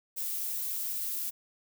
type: noise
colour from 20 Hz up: violet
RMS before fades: -34 dBFS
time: 0.16-1.31 s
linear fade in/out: 20 ms
effects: none